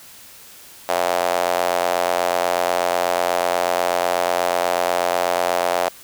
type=tone with high-pass filter; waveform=square; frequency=44.09 Hz; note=F1; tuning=17 cents sharp; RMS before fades=-20 dBFS; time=0.89-5.89 s; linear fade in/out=0 ms; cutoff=650 Hz; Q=3.2; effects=white hiss -43 dBFS RMS until 6.03 s